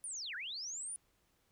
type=linear two-way sweep; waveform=sine; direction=down then up; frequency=9850 to 1396.9 to 9850 Hz; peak=-40 dBFS; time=0.04-0.96 s; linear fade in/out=0 ms; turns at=0.35 s; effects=pink hiss -75 dBFS RMS until 1.51 s